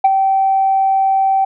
sine tone with ADSR envelope, 774 Hz, G5, 22 cents flat, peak -3 dBFS, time 0.04-1.45 s, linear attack 8 ms, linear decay 33 ms, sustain -7 dB, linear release 8 ms, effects tanh soft clip ceiling -4 dBFS

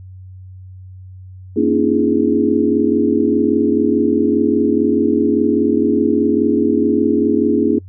sine tone cluster, 232.1 / 274.1 / 299 / 337.9 / 416.5 Hz, A#3 / C#4 / D4 / E4 / G#4, -7 / -19 / +31 / +43 / +5 cents, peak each -18 dBFS, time 1.56-7.79 s, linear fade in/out 10 ms, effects noise-tail reverb RT60 0.1 s tail -26 dB re dry + added 93 Hz sine -33 dBFS peak until 7.88 s

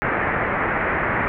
white low-pass noise, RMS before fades -22 dBFS, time 0.02-1.28 s, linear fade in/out 0 ms, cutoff 2100 Hz, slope 48 dB/octave, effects none

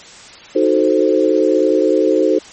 sine chord, D# diminished seventh, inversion none, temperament equal, 311.1 / 370 / 440 / 523.3 Hz, D#4 / F#4 / A4 / C5, 0 / 0 / 0 / 0 cents, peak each -16 dBFS, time 0.55-2.39 s, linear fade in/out 10 ms, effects white hiss -38 dBFS RMS until 2.52 s + MP3 32 kbps

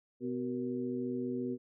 harmonic tone with a mistuned harmonic, 125.3 Hz, B2, 25 cents sharp, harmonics 1 / 2 / 3 / 4, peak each -47 / -35 / -38 / -43 dBFS, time 0.2-1.58 s, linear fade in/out 50 ms, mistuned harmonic 4, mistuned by -110 cents, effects none

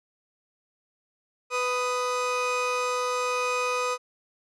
30% pulse tone pair together, 497.6 / 1244.5 Hz, B4 / D#6, +13 / 0 cents, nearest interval octave + major third, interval 1587 cents, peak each -25 dBFS, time 1.5-3.98 s, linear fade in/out 50 ms, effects low-pass 8000 Hz 12 dB/octave

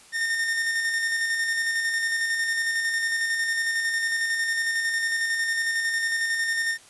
45% pulse tone with tremolo, 1824 Hz, A#6, 38 cents flat, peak -22 dBFS, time 0.12-6.78 s, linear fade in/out 50 ms, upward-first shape square, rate 11 Hz, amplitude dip 30%, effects white hiss -51 dBFS RMS until 6.89 s + resampled to 24000 Hz

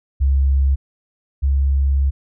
sine tone pair in turn, 68.1 / 68.61 Hz, C#2 / C#2, -30 / -17 cents, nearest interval unison, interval 13 cents, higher second, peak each -12 / -13 dBFS, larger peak first, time 0.2-0.76 / 1.42-2.11 s, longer second, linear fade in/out 20 ms, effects none

